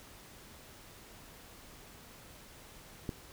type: click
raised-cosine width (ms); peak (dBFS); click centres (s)
3; -22; 3.092
effects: pink hiss -54 dBFS RMS until 3.32 s